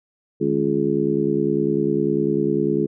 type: harmonic tone with a mistuned harmonic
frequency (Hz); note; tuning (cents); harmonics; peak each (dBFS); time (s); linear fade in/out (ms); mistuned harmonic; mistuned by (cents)
70; C#2; +18; 2 / 3 / 4 / 5 / 6; -27 / -25 / -24 / -22 / -23; 0.4-2.87; 20; 2; +140
effects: none